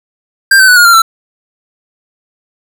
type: tone with pitch steps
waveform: square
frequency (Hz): 1586 / 1532.9 / 1481.5 / 1431.9 / 1383.9 / 1337.5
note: G6 / G6 / F#6 / F6 / F6 / E6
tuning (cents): +20 / -39 / +2 / +43 / -16 / +25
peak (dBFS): -3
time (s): 0.51-1.02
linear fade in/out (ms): 5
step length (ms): 85
effects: none